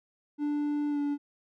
triangle tone with pitch glide, 293.7 to 288.3 Hz, D4 to D4, 0 to -32 cents, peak -25 dBFS, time 0.38-1.18 s, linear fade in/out 50 ms, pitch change -32 cents, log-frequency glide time 0.89-0.99 s, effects none

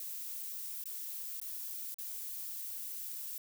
violet noise with dropouts, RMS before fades -42 dBFS, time 0-3.38 s, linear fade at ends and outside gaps 2 ms, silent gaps 0.839-0.856 / 1.401-1.415 / 1.943-1.985 s, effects none

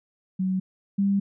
sine tone pair in turn, 187.4 / 198.38 Hz, F#3 / G3, +22 / +21 cents, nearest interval minor second, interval 99 cents, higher second, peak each -22 / -19 dBFS, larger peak second, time 0.39-0.6 / 0.98-1.2 s, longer second, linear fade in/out 10 ms, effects none

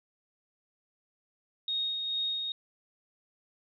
sine tone with tremolo, 3729 Hz, A#7, in tune, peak -28 dBFS, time 1.68-2.52 s, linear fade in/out 2 ms, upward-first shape sine, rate 2.3 Hz, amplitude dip 35%, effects none

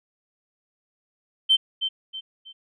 sine tone with echo, 3105 Hz, G7, 17 cents flat, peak -13 dBFS, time 1.49-1.57 s, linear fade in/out 20 ms, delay 320 ms, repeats 3, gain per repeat -9 dB, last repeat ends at 2.53 s, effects tanh soft clip ceiling -9 dBFS

